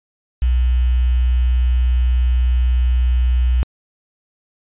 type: tone with quantisation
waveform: sine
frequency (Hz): 61.74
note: B1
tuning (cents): 0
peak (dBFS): -12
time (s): 0.42-3.63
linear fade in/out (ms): 0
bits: 6
effects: resampled to 8000 Hz